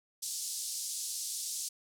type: band-pass noise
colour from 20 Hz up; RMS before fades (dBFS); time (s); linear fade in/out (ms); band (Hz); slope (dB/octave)
white; -38; 0.22-1.69; 10; 4500 to 10000; 24
effects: none